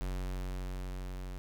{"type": "tone with level ramp", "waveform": "square", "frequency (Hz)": 46.12, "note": "F#1", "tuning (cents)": -5, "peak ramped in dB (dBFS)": [-34, -40], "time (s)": [0.01, 1.38], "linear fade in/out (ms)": 0, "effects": []}